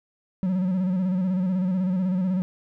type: tone with vibrato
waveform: triangle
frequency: 184.9 Hz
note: F#3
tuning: 1 cent flat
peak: -19 dBFS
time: 0.43-2.42 s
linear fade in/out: 0 ms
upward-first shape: square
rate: 16 Hz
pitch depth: 52 cents each way
effects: none